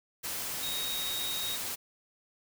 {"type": "tone in noise", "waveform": "sine", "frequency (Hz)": 3762, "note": "A#7", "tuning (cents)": 15, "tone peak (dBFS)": -34, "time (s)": [0.62, 1.57], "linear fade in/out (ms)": 20, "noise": "white", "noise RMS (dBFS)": -36, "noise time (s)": [0.23, 1.76], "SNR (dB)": -1, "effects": []}